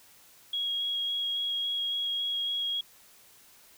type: tone with vibrato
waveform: sine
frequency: 3300 Hz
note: G#7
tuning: 12 cents flat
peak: -28 dBFS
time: 0.53-2.81 s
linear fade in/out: 5 ms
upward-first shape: square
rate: 3.6 Hz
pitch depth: 8 cents each way
effects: white hiss -57 dBFS RMS until 3.77 s